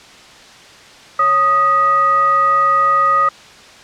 sine tone with frequency modulation, 1244.5 Hz, D#6, in tune, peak -10 dBFS, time 1.19-3.29 s, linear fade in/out 5 ms, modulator 692 Hz, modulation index 0.41, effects white hiss -40 dBFS RMS until 3.83 s + low-pass 5000 Hz 12 dB/octave

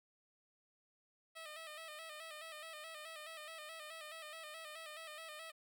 10% pulse tone with vibrato, 628 Hz, D#5, 16 cents sharp, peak -40 dBFS, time 1.35-5.52 s, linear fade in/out 20 ms, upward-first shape square, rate 4.7 Hz, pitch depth 59 cents each way, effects none

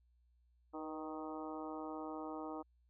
harmonic tone with a mistuned harmonic, 155.8 Hz, D#3, 3 cents sharp, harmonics 2 / 3 / 4 / 5 / 6 / 7 / 8, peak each -45 / -50 / -51 / -50 / -52 / -54 / -53 dBFS, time 0.73-2.63 s, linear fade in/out 20 ms, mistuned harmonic 3, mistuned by +41 cents, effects added 60 Hz sine -69 dBFS peak until 2.89 s

